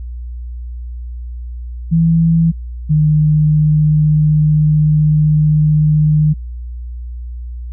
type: tone pair in turn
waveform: sine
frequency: 164.81 / 152.63 Hz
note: E3 / D#3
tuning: 0 / -33 cents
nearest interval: minor second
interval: 133 cents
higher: first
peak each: -8 dBFS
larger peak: neither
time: 1.91-2.52 / 2.89-6.34 s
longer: second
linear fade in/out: 20 ms
effects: added 60 Hz sine -23 dBFS peak until 7.72 s